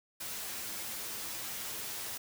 white noise with comb filter, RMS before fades -40 dBFS, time 0.2-2.18 s, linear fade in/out 10 ms, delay 9.2 ms, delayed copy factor +0.6, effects none

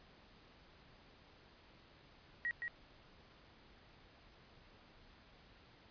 sine tone with echo, 1902 Hz, A#6, 34 cents sharp, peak -35 dBFS, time 2.45-2.51 s, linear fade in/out 0 ms, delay 170 ms, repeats 1, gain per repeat -4 dB, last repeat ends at 2.68 s, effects pink hiss -63 dBFS RMS until 5.9 s + resampled to 11025 Hz

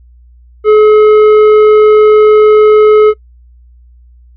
triangle tone with tanh clipping, 426.7 Hz, G#4, 47 cents sharp, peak -3 dBFS, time 0.64-3.14 s, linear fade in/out 50 ms, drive 13 dB, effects noise-tail reverb RT60 0.1 s tail -25 dB re dry + added 60 Hz sine -37 dBFS peak until 4.36 s

